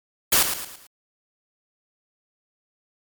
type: noise with echo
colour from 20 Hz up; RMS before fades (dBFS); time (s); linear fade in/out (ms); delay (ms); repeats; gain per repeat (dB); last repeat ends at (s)
white; -17; 0.32-0.43; 5; 110; 4; -8; 0.87
effects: MP3 96 kbps